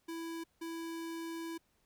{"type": "tone bursts at uneven times", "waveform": "square", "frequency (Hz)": 330.7, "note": "E4", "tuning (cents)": 6, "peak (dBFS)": -40, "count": 2, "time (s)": [[0.08, 0.44], [0.61, 1.58]], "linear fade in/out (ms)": 10, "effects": ["pink hiss -75 dBFS RMS until 1.85 s"]}